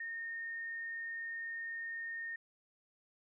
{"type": "tone", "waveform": "sine", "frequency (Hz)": 1836, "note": "A#6", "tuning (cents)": -27, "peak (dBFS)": -39, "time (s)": [0, 2.36], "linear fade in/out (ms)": 5, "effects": []}